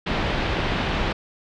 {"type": "low-pass noise", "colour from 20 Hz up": "pink", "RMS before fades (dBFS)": -24, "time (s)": [0.06, 1.13], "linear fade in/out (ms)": 10, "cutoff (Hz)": 3700, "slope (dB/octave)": 24, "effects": []}